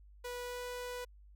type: tone with pitch glide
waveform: sawtooth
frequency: 489.9 to 493 Hz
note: B4 to B4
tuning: -14 to -3 cents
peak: -36 dBFS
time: 0.24-1.05 s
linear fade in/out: 10 ms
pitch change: +11 cents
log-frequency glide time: 0.44-0.64 s
effects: added 50 Hz sine -55 dBFS peak until 1.35 s